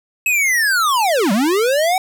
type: linear two-way sweep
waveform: square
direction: down then up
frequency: 2600 to 184.8 to 768 Hz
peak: -14 dBFS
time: 0.26-1.98 s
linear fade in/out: 2 ms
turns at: 1.32 s
effects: none